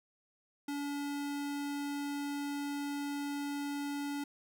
square tone, 285.9 Hz, D4, 46 cents flat, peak -36 dBFS, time 0.68-4.24 s, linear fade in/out 5 ms, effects none

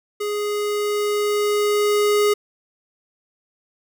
square tone with level ramp, 415.3 Hz, G#4, in tune, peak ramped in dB -23 to -15 dBFS, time 0.2-2.34 s, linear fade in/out 10 ms, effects none

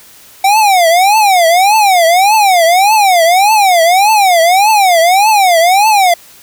square tone with vibrato, 758 Hz, F#5, 42 cents sharp, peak -6 dBFS, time 0.44-6.14 s, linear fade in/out 5 ms, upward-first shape triangle, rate 1.7 Hz, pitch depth 280 cents each way, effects white hiss -39 dBFS RMS until 6.42 s

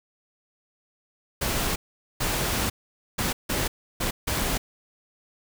pink noise bursts at uneven times, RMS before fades -26 dBFS, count 6, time 1.41-1.76 / 2.2-2.7 / 3.18-3.33 / 3.49-3.68 / 4-4.11 / 4.27-4.58 s, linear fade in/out 10 ms, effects none

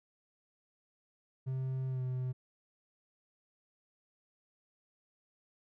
triangle tone with pitch glide, 131.1 to 127.66 Hz, C3 to C3, +4 to -42 cents, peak -31 dBFS, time 1.46-2.33 s, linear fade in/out 20 ms, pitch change -46 cents, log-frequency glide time 1.88-2.03 s, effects none

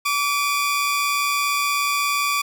sawtooth tone pair together, 1149 / 2435 Hz, D6 / D#7, -38 / -38 cents, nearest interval octave + minor second, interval 1300 cents, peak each -17 / -21 dBFS, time 0.05-2.42 s, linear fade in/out 10 ms, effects none

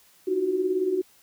sine tone cluster, 309.8 / 355.5 / 373.5 Hz, D#4 / F4 / F#4, -7 / +31 / +16 cents, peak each -32 / -30 / -23 dBFS, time 0.27-1.02 s, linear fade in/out 10 ms, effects white hiss -58 dBFS RMS until 1.22 s

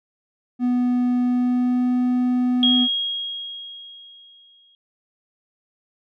triangle tone with pitch glide, 246.9 to 249 Hz, B3 to B3, 0 to +14 cents, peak -15 dBFS, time 0.59-2.88 s, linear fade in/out 50 ms, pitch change +14 cents, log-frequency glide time 1.21-1.92 s
sine tone with exponential decay, 3277 Hz, G#7, 24 cents flat, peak -14 dBFS, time 2.63-4.75 s, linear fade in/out 1 ms, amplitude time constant 460 ms
effects none

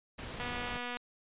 pink noise, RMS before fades -42 dBFS, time 0.18-0.78 s, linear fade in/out 10 ms
click train, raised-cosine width 0.3 ms, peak -23 dBFS, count 140, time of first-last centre 0.4-0.97 s, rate 244 Hz
effects resampled to 8000 Hz

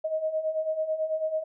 sine beating tone pair, 623 / 632.1 Hz, D#5 / D#5, +2 / +27 cents, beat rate 9.1 Hz, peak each -32 / -27 dBFS, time 0.04-1.44 s, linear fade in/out 10 ms, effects none

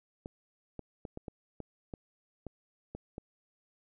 clicks, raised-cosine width 2 ms, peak -27 dBFS, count 10, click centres 0.259 / 0.793 / 1.052 / 1.174 / 1.282 / 1.603 / 1.938 / 2.467 / 2.95 / 3.181 s, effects none

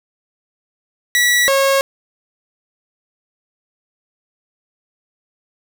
sawtooth tone pair in turn, 1944 / 545.5 Hz, B6 / C#5, -28 / -28 cents, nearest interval octave + minor seventh, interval 2200 cents, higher first, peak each -8 dBFS, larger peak neither, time 1.15-1.48 / 1.48-1.81 s, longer neither, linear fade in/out 0 ms, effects none

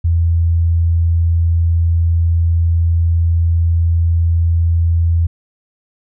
sine tone, 83.8 Hz, E2, 29 cents sharp, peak -10 dBFS, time 0.04-5.27 s, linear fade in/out 10 ms, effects none

